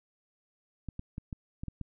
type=clicks; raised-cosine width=5 ms; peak=-25 dBFS; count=7; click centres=0.887 / 0.994 / 1.181 / 1.328 / 1.635 / 1.683 / 1.813 s; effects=none